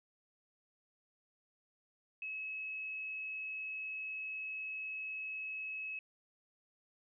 sine tone, 2576 Hz, E7, 41 cents flat, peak -39 dBFS, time 2.22-5.99 s, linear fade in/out 2 ms, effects none

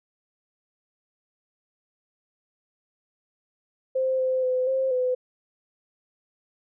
sine tone with pitch steps, 522 / 517 / 509 / 528 / 505 Hz, C5 / C5 / C5 / C5 / B4, -4 / -21 / -48 / +16 / +39 cents, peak -21 dBFS, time 3.95-5.15 s, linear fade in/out 10 ms, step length 240 ms, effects none

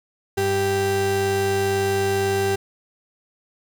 35% pulse tone pair together, 98 / 392 Hz, G2 / G4, 0 / 0 cents, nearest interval 2 octaves, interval 2400 cents, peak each -25 / -19 dBFS, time 0.37-2.56 s, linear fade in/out 10 ms, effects none

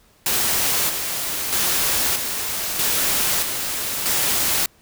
white noise with tremolo, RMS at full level -20 dBFS, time 0.26-4.66 s, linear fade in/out 2 ms, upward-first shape square, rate 0.79 Hz, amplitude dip 45%, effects pink hiss -56 dBFS RMS until 4.81 s

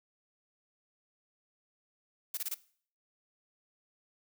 blue noise bursts, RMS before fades -35 dBFS, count 4, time 2.34-2.544 s, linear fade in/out 5 ms, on 33 ms, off 24 ms, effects noise-tail reverb RT60 0.5 s tail -19 dB re dry

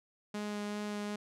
sawtooth tone with vibrato, 207.7 Hz, G#3, in tune, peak -32 dBFS, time 0.34-1.16 s, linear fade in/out 5 ms, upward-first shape sine, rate 2.6 Hz, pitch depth 9 cents each way, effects low-pass 9000 Hz 12 dB/octave

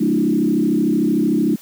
sine tone with frequency modulation, 259.9 Hz, C4, 11 cents flat, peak -13 dBFS, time 0-1.56 s, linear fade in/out 10 ms, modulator 33.3 Hz, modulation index 2.3, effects white hiss -44 dBFS RMS until 1.61 s + high-pass 150 Hz 12 dB/octave

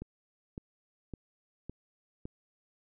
click train, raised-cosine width 3 ms, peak -27 dBFS, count 5, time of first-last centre 0.02-2.255 s, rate 1.79 Hz, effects none

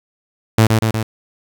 sawtooth tone with echo, 110.7 Hz, A2, 11 cents sharp, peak -4 dBFS, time 0.58-0.67 s, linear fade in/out 5 ms, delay 120 ms, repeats 3, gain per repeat -3 dB, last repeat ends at 1.03 s, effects 7-bit

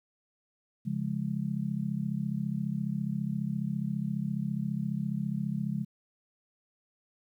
sine chord, Db major, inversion none, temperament just, 138.59 / 173.24 / 207.9 Hz, Db3 / F3 / Ab3, 0 / -14 / +2 cents, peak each -34 / -34 / -33 dBFS, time 0.85-5.85 s, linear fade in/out 20 ms, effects 11-bit

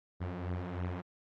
sawtooth beating tone pair, 87.31 / 90.41 Hz, F2 / F#2, 0 / -40 cents, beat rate 3.1 Hz, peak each -36 / -33 dBFS, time 0.2-1.02 s, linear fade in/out 20 ms, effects low-pass 2000 Hz 12 dB/octave + AAC 48 kbps

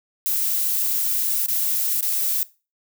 violet noise with dropouts, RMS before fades -22 dBFS, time 0.26-2.43 s, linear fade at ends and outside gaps 0 ms, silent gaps 1.462-1.484 / 2.008-2.027 s, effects noise-tail reverb RT60 0.3 s tail -19 dB re dry

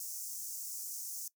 pink high-pass noise, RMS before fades -42 dBFS, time 0-1.28 s, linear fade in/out 2 ms, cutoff 5700 Hz, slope 48 dB/octave, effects noise-tail reverb RT60 0.1 s tail -20 dB re dry

